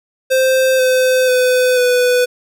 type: tone with pitch steps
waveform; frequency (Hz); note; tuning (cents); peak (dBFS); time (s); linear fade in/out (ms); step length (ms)
square; 522 / 513 / 504.2 / 495.6; C5 / C5 / B4 / B4; -4 / -34 / +36 / +6; -11; 0.3-2.26; 20; 490
effects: none